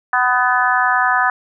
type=harmonic tone with a mistuned harmonic; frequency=250.2 Hz; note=B3; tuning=23 cents sharp; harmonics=3 / 4 / 5 / 6 / 7; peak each=-19 / -19 / -19 / -19 / -19 dBFS; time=0.13-1.3 s; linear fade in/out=2 ms; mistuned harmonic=7; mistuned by=-20 cents; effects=none